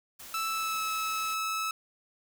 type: noise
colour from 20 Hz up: white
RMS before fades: -46 dBFS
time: 0.19-1.35 s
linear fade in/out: 10 ms
type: tone with pitch glide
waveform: sawtooth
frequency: 1318.5 to 1300.3 Hz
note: E6 to E6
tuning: 0 to -24 cents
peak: -26 dBFS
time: 0.34-1.71 s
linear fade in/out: 2 ms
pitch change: -24 cents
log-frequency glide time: 0.47-0.83 s
effects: none